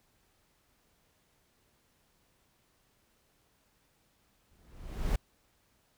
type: noise with exponential growth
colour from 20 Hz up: brown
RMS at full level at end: -26 dBFS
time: 4.51-5.16 s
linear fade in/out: 5 ms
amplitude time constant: 140 ms
effects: pink hiss -71 dBFS RMS until 5.97 s